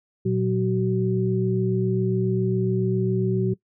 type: tone cluster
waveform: sine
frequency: 118.5 / 185.8 / 377.5 Hz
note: A#2 / F#3 / F#4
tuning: +29 / +7 / +35 cents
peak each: -24 dBFS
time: 0.25-3.54 s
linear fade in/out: 10 ms
effects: noise-tail reverb RT60 0.1 s tail -20 dB re dry